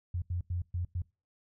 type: tone bursts at uneven times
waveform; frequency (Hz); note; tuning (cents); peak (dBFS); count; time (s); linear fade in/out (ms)
sine; 88.2; F2; +18; -30; 5; 0.14-0.22 / 0.3-0.41 / 0.5-0.62 / 0.74-0.85 / 0.95-1.02; 5
effects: noise-tail reverb RT60 0.3 s tail -23 dB re dry